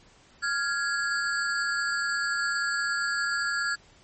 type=ring-modulated tone; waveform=square; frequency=1529 Hz; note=G6; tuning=44 cents flat; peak=-23 dBFS; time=0.42-3.76 s; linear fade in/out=20 ms; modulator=135 Hz; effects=pink hiss -57 dBFS RMS until 4.03 s + MP3 32 kbps